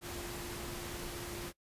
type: tone in noise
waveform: sine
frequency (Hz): 349.2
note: F4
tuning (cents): 0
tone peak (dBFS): -46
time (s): 0.01-1.53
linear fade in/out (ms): 50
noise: pink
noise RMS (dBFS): -43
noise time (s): 0.01-1.53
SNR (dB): -6
effects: noise-tail reverb RT60 0.1 s tail -22 dB re dry + resampled to 32000 Hz